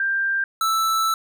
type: tone pair in turn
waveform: sine / square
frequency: 1585 / 1320.2 Hz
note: G6 / E6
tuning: +19 / +2 cents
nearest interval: minor third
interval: 317 cents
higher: first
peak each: -19 dBFS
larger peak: neither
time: 0-0.44 / 0.61-1.14 s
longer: second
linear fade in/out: 2 ms
effects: none